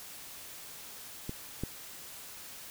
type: clicks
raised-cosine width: 3 ms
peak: -23 / -20 dBFS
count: 2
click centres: 1.294 / 1.636 s
effects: white hiss -47 dBFS RMS until 2.7 s